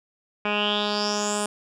10% pulse tone with low-pass filter sweep, 207.7 Hz, G#3, in tune, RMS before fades -25 dBFS, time 0.45-1.46 s, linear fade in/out 2 ms, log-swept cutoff 2300 to 9100 Hz, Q 6.6, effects none

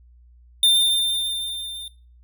square tone with level ramp, 3603 Hz, A7, 40 cents sharp, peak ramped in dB -13 to -33 dBFS, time 0.63-1.88 s, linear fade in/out 2 ms, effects noise-tail reverb RT60 0.4 s tail -20 dB re dry + added 60 Hz sine -48 dBFS peak until 2.23 s

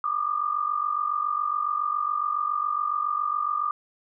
sine tone pair together, 1174.7 / 1221.9 Hz, D6 / D#6, 0 / -32 cents, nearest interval minor second, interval 68 cents, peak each -27 / -26 dBFS, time 0.04-3.71 s, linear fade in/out 2 ms, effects none

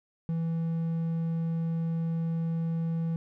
triangle tone, 164.81 Hz, E3, in tune, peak -25 dBFS, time 0.29-3.16 s, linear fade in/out 0 ms, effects none

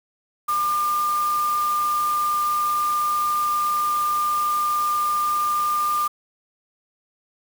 sine tone in noise, 1200 Hz, D6, 37 cents sharp, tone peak -19 dBFS, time 0.48-6.08 s, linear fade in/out 10 ms, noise white, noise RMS -35 dBFS, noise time 0.48-6.08 s, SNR +13 dB, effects none

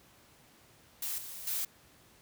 blue noise with level steps, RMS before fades -36 / -44 / -34 dBFS, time 1.02-1.65 s, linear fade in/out 5 ms, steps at 1.18 / 1.47 s, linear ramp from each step 2 ms, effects pink hiss -61 dBFS RMS until 2.21 s + high-pass 60 Hz 12 dB/octave

